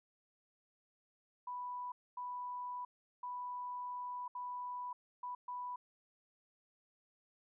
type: tone bursts at uneven times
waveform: sine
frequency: 987.8 Hz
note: B5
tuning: in tune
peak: -40 dBFS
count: 6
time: 1.47-1.92 / 2.17-2.85 / 3.23-4.28 / 4.35-4.93 / 5.23-5.35 / 5.48-5.76 s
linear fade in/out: 5 ms
effects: none